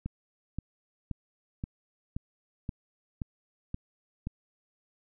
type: click train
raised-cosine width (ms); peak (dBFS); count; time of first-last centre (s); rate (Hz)
5; -21; 9; 0.06-4.271; 1.9
effects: none